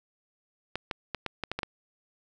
clicks, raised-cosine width 0.3 ms, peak -15 dBFS, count 8, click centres 0.756 / 0.912 / 1.147 / 1.263 / 1.437 / 1.516 / 1.59 / 1.632 s, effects none

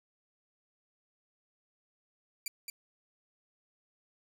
10% pulse tone with echo, 2349 Hz, D7, in tune, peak -25 dBFS, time 2.46-2.48 s, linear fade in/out 2 ms, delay 220 ms, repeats 1, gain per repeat -5 dB, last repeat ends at 2.7 s, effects 10-bit

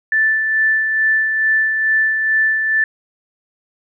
sine tone with tremolo, 1760 Hz, A6, in tune, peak -11 dBFS, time 0.12-2.84 s, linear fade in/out 2 ms, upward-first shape sine, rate 2.3 Hz, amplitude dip 40%, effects none

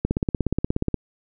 click train, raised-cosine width 3 ms, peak -8 dBFS, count 16, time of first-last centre 0.05-0.943 s, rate 16.8 Hz, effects none

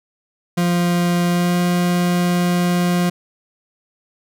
40% pulse tone with pitch glide, 174.61 to 176.54 Hz, F3 to F3, 0 to +19 cents, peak -14 dBFS, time 0.57-3.1 s, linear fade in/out 10 ms, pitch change +19 cents, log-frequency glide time 1.26-1.58 s, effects none

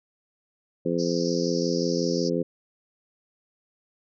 harmonic tone, 85.6 Hz, F2, 34 cents flat, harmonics 2 / 3 / 4 / 5 / 6, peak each -29 / -29 / -29 / -29 / -29 dBFS, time 0.85-2.43 s, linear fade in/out 10 ms
white band-pass noise, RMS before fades -37 dBFS, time 0.98-2.3 s, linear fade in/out 20 ms, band 4600 to 5800 Hz, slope 96 dB/octave
effects none

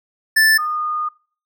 square / sine tone pair in turn, 1760 / 1225.6 Hz, A6 / D#6, 0 / -27 cents, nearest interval tritone, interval 627 cents, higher first, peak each -11 / -19 dBFS, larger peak first, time 0.36-0.58 / 0.58-1.09 s, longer second, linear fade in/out 10 ms, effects noise-tail reverb RT60 0.4 s tail -22 dB re dry

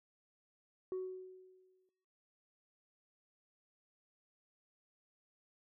sine tone with exponential decay, 372.1 Hz, F#4, 10 cents sharp, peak -33 dBFS, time 0.92-1.89 s, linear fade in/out 1 ms, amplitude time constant 210 ms, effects noise-tail reverb RT60 0.9 s tail -22 dB re dry + tanh soft clip ceiling -35 dBFS

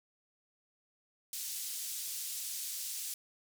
white band-pass noise, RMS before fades -40 dBFS, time 1.33-3.14 s, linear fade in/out 2 ms, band 4400 to 13000 Hz, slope 12 dB/octave, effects none

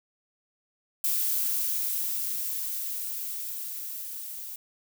violet noise with level ramp, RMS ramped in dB -26 to -39 dBFS, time 1.04-4.56 s, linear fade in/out 2 ms, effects none

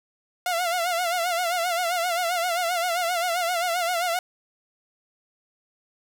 sawtooth tone with vibrato, 698.5 Hz, F5, in tune, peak -19 dBFS, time 0.46-4.19 s, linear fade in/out 2 ms, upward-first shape sine, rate 7.6 Hz, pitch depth 86 cents each way, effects none

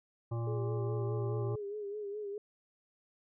harmonic tone, 116.54 Hz, A#2, in tune, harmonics 1 / 3 / 5 / 7 / 9 / 10, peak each -33 / -43 / -47 / -50 / -52 / -53 dBFS, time 0.31-1.56 s, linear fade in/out 10 ms
sine tone with vibrato, 412.1 Hz, G#4, 13 cents flat, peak -37 dBFS, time 0.47-2.38 s, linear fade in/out 2 ms, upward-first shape sine, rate 4.8 Hz, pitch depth 59 cents each way
effects none

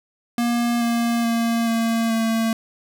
square tone with pitch steps, 237.3 / 234.3 / 231.3 / 228.4 / 225.5 Hz, A#3 / A#3 / A#3 / A#3 / A3, +31 / +9 / -13 / -35 / +43 cents, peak -19 dBFS, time 0.38-2.53 s, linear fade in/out 2 ms, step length 430 ms, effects none

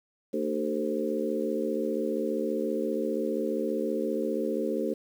harmonic tone with a mistuned harmonic, 75 Hz, D2, 37 cents sharp, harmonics 3 / 4 / 5 / 6 / 7, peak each -33 / -33 / -33 / -33 / -33 dBFS, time 0.33-4.94 s, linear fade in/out 10 ms, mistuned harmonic 5, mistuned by +42 cents, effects 9-bit

